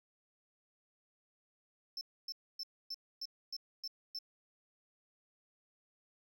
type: tone bursts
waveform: triangle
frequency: 5310 Hz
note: E8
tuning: 12 cents sharp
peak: -38 dBFS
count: 8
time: 1.97-4.188 s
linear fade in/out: 2 ms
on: 41 ms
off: 270 ms
effects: none